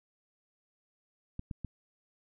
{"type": "clicks", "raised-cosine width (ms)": 5, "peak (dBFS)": -25, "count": 3, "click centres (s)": [1.394, 1.512, 1.647], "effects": []}